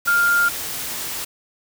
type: tone in noise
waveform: sine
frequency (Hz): 1402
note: F6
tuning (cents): +6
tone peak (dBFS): -14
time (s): 0.07-0.49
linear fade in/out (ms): 10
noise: white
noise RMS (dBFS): -28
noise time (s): 0.05-1.25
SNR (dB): +11
effects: none